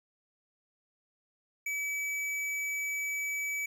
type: tone with hard clipping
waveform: sine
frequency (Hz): 2290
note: D7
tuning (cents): -44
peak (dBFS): -33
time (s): 1.66-3.66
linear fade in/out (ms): 5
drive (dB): 14
effects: none